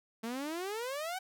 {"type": "exponential sweep", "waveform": "sawtooth", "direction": "up", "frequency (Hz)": [220, 772], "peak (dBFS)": -32, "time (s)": [0.23, 1.19], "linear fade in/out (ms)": 10, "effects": []}